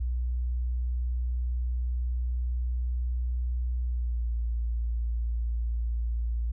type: tone with pitch glide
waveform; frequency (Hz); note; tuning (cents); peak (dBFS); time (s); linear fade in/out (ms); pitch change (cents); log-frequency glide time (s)
sine; 61 to 57.78; B1 to A#1; -21 to -15; -26; 0-6.52; 10; -94; 3.83-4.33
effects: none